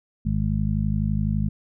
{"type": "harmonic tone", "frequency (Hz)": 51.91, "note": "G#1", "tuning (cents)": 0, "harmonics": [1, 2, 3, 4], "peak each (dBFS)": [-26, -26, -26, -26], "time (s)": [0.25, 1.49], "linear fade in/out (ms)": 10, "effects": []}